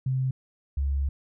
sine tone pair in turn, 130.81 / 69.29 Hz, C3 / C#2, 0 / 0 cents, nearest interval major seventh, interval 1100 cents, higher first, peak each -23 dBFS, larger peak neither, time 0.06-0.31 / 0.77-1.09 s, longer second, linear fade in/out 5 ms, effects none

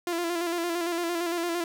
sawtooth tone with vibrato, 342.4 Hz, F4, 34 cents flat, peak -23 dBFS, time 0.07-1.64 s, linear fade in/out 2 ms, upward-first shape square, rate 8.8 Hz, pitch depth 40 cents each way, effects none

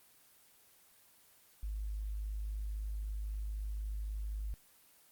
sine tone, 51.91 Hz, G#1, in tune, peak -36 dBFS, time 1.63-4.54 s, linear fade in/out 0 ms, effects white hiss -64 dBFS RMS until 5.11 s + Opus 24 kbps

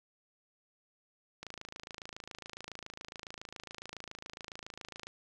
click train, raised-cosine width 0.2 ms, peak -26 dBFS, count 100, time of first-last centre 1.43-5.07 s, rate 27.2 Hz, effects none

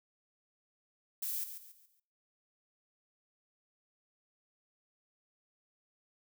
violet noise with echo, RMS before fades -37 dBFS, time 1.22-1.44 s, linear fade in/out 5 ms, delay 140 ms, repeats 4, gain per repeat -9 dB, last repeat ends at 2 s, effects noise-tail reverb RT60 0.5 s tail -21 dB re dry

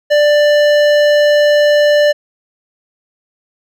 sine tone with hard clipping, 590 Hz, D5, 8 cents sharp, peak -9 dBFS, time 0.1-2.13 s, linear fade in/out 20 ms, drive 14 dB, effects none

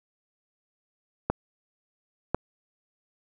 clicks, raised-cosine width 1 ms, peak -9 dBFS, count 2, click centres 1.3 / 2.346 s, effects none

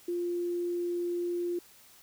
sine tone, 349.2 Hz, F4, in tune, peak -29 dBFS, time 0.08-1.59 s, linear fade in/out 5 ms, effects white hiss -57 dBFS RMS until 2.02 s

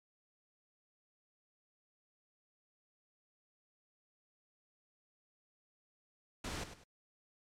pink noise with echo, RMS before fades -41 dBFS, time 6.44-6.64 s, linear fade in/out 5 ms, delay 100 ms, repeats 2, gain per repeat -10 dB, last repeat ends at 6.84 s, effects low-pass 8000 Hz 12 dB/octave + MP3 96 kbps

